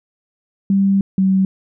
sine tone pair in turn, 196 / 190.86 Hz, G3 / G3, 0 / -46 cents, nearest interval unison, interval 46 cents, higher first, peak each -11 dBFS, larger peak neither, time 0.7-1.01 / 1.18-1.45 s, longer first, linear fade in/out 2 ms, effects none

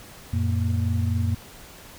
sine tone cluster, 91 / 115 / 233.1 Hz, F#2 / A#2 / A#3, -28 / -23 / 0 cents, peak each -22 / -27 / -30 dBFS, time 0.33-1.35 s, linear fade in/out 5 ms, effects pink hiss -45 dBFS RMS until 1.98 s

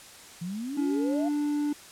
sine exponential sweep, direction up, 164.5 to 722 Hz, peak -31 dBFS, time 0.41-1.29 s, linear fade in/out 10 ms
triangle tone with pitch glide, 283.9 to 293.7 Hz, C#4 to D4, +41 to 0 cents, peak -23 dBFS, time 0.77-1.73 s, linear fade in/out 5 ms, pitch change +59 cents, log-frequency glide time 1-1.28 s
effects white hiss -48 dBFS RMS until 1.91 s + low-pass 10000 Hz 12 dB/octave

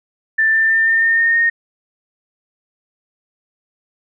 sine tone with pitch steps, 1773 / 1785.3 / 1797.8 / 1810.3 / 1822.8 / 1835.5 / 1848.3 Hz, A6 / A6 / A6 / A6 / A#6 / A#6 / A#6, +13 / +25 / +37 / +49 / -39 / -27 / -15 cents, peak -11 dBFS, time 0.38-1.5 s, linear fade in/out 10 ms, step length 160 ms, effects none

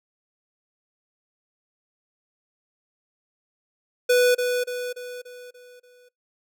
square tone with echo, 493.9 Hz, B4, in tune, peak -16 dBFS, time 4.09-4.35 s, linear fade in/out 10 ms, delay 290 ms, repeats 6, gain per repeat -6 dB, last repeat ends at 6.09 s, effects noise-tail reverb RT60 0.2 s tail -26 dB re dry

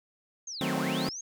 sine linear two-way sweep, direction down then up, 6600 to 526 to 6600 Hz, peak -36 dBFS, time 0.47-1.21 s, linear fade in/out 5 ms, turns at 0.76 s
sawtooth chord, D# diminished seventh, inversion none, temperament equal, 155.56 / 185 / 220 / 261.6 Hz, D#3 / F#3 / A3 / C4, 0 / 0 / 0 / 0 cents, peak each -31 / -30 / -31 / -28 dBFS, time 0.61-1.09 s, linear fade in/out 2 ms
effects none

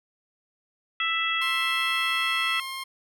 harmonic tone, 661 Hz, E5, 5 cents sharp, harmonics 2 / 3 / 4 / 5, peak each -29 / -29 / -29 / -29 dBFS, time 1-2.6 s, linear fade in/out 2 ms
15% pulse tone with pitch glide, 1055 to 1065.4 Hz, C6 to C6, +14 to +31 cents, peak -26 dBFS, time 1.41-2.84 s, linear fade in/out 10 ms, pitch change +17 cents, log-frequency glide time 1.75-2.61 s
effects none

